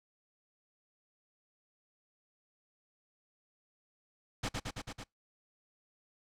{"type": "noise with echo", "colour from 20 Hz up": "pink", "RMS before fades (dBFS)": -34, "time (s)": [4.43, 4.49], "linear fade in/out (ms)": 10, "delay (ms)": 110, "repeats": 5, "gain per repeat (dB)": -2, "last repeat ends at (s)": 5.04, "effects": ["noise-tail reverb RT60 0.2 s tail -26 dB re dry", "low-pass 7000 Hz 12 dB/octave"]}